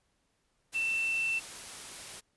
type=tone in noise; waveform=sine; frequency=2677 Hz; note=E7; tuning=26 cents sharp; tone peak=-28 dBFS; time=0.74-1.4 s; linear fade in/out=20 ms; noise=white; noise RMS=-44 dBFS; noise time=0.72-2.21 s; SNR=+13 dB; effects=pink hiss -75 dBFS RMS until 2.36 s + resampled to 24000 Hz